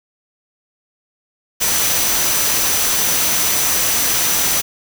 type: tone in noise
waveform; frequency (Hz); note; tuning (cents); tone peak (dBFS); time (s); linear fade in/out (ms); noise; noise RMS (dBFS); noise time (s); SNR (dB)
sine; 5970; F#8; +15; -22; 1.6-4.62; 20; white; -17; 1.6-4.62; -8
effects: none